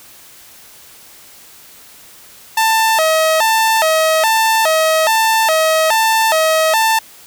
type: tone with vibrato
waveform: sawtooth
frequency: 752 Hz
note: F#5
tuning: 28 cents sharp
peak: -7 dBFS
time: 2.57-6.99 s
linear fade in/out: 5 ms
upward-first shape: square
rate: 1.2 Hz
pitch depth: 290 cents each way
effects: white hiss -41 dBFS RMS until 7.26 s